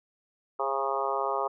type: harmonic tone with a mistuned harmonic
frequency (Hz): 136.6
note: C#3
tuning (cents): -25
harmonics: 3 / 4 / 5 / 6 / 7 / 8 / 9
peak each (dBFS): -34 / -34 / -34 / -34 / -34 / -34 / -34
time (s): 0.59-1.48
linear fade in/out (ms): 10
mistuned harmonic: 4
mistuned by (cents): -20
effects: none